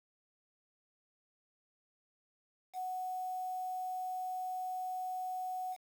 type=tone with quantisation; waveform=sine; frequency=740 Hz; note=F#5; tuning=in tune; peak=-36 dBFS; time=2.73-5.77 s; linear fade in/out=50 ms; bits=9; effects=none